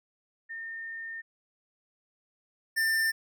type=tone pair in turn; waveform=sine / square; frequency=1819 / 1791.9 Hz; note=A#6 / A6; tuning=-43 / +31 cents; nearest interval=unison; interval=26 cents; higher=first; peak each=-36 / -25 dBFS; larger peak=second; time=0.49-1.22 / 2.76-3.12 s; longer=first; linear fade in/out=20 ms; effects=none